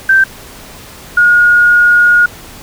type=tone pair in turn; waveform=sine; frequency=1561 / 1437 Hz; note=G6 / F6; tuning=-8 / +49 cents; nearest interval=minor second; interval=143 cents; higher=first; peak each=-4 dBFS; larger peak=neither; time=0.09-0.24 / 1.17-2.26 s; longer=second; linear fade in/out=5 ms; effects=pink hiss -33 dBFS RMS until 2.62 s